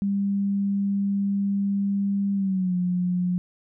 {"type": "tone with pitch glide", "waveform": "sine", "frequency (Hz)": [199.1, 179.44], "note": ["G3", "F3"], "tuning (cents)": [27, 47], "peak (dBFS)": -21, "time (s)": [0.02, 3.38], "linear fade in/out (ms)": 0, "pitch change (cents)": -180, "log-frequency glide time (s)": [2.34, 2.75], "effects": []}